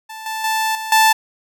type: tone with level steps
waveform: sawtooth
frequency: 880 Hz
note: A5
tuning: in tune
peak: -27 / -19 / -13 / -21 / -6 dBFS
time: 0.09-1.13 s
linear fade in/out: 10 ms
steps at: 0.26 / 0.44 / 0.75 / 0.92 s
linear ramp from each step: 2 ms
effects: none